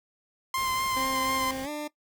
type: tone with vibrato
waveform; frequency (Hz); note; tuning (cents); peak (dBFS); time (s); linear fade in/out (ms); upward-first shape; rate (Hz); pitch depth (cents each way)
sawtooth; 1046.5; C6; 0; -23; 0.54-1.51; 2; sine; 4.1; 19
type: noise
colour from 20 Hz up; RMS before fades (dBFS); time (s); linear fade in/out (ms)
pink; -43; 0.57-1.66; 5
type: tone with pitch glide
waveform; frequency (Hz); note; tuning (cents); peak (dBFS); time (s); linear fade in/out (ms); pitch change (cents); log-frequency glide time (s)
20% pulse; 264.5 to 298.6; C4 to D4; +19 to +29; -27; 0.96-1.88; 10; +210; 1.63-1.69
effects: noise-tail reverb RT60 0.1 s tail -19 dB re dry